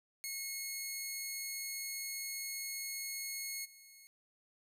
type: tone with level steps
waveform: 10% pulse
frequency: 2175 Hz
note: C#7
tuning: 33 cents flat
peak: -30 / -47 dBFS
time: 0.24-4.07 s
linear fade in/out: 0 ms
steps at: 3.64 s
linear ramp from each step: 20 ms
effects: none